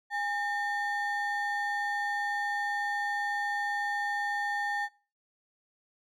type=ring-modulated tone; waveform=triangle; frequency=1317 Hz; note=E6; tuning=2 cents flat; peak=-24 dBFS; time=0.1-4.89 s; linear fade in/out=50 ms; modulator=497 Hz; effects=noise-tail reverb RT60 0.4 s tail -24 dB re dry